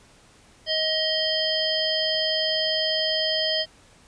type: harmonic tone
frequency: 630 Hz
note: D#5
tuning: 21 cents sharp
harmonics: 1 / 3 / 5 / 7 / 8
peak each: -27 / -32 / -26 / -31 / -27 dBFS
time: 0.66-3.66 s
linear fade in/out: 50 ms
effects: pink hiss -54 dBFS RMS until 4.07 s + resampled to 22050 Hz